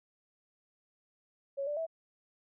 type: tone with pitch steps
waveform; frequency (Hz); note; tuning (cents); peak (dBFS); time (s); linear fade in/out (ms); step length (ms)
sine; 554 / 588 / 652; C#5 / D5 / E5; -1 / +2 / -19; -32; 1.57-1.867; 20; 99
effects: none